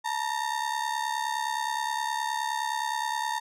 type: ring-modulated tone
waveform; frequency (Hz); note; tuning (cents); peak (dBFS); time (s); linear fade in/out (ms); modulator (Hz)
35% pulse; 914; A#5; -34; -23; 0.04-3.4; 20; 34.8
effects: low-pass 10000 Hz 12 dB/octave